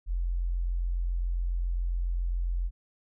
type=tone; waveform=sine; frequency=43.65 Hz; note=F1; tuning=in tune; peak=-26 dBFS; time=0.06-2.71 s; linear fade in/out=50 ms; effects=none